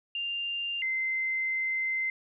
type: tone pair in turn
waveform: sine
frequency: 2794 / 2073 Hz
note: F7 / C7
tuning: 0 / -17 cents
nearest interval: perfect fourth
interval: 517 cents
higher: first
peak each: -30 / -27 dBFS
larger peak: second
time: 0.15-0.82 / 0.82-2.1 s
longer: second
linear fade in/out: 2 ms
effects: none